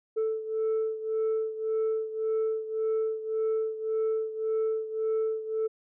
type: beating tone pair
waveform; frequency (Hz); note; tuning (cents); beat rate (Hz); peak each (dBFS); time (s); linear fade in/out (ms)
sine; 440 / 441.8; A4 / A4; 0 / +7; 1.8; -26 / -30; 0.16-5.68; 20
effects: tanh soft clip ceiling -23 dBFS